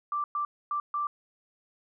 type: tone bursts at uneven times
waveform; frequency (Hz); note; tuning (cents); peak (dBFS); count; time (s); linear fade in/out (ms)
sine; 1174.7; D6; 0; -27; 4; 0.12-0.24 / 0.35-0.45 / 0.71-0.8 / 0.94-1.07; 2
effects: none